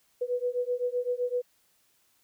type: beating tone pair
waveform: sine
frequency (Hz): 488.7 / 496.5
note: B4 / B4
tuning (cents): -18 / +9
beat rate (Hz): 7.8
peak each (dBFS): -30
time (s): 0.21-1.42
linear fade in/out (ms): 10
effects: white hiss -68 dBFS RMS until 2.23 s